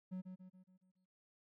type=tone with echo; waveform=triangle; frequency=185 Hz; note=F#3; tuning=in tune; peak=-39 dBFS; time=0.11-0.22 s; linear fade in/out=20 ms; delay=140 ms; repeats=6; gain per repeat=-6 dB; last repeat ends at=1.06 s; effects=none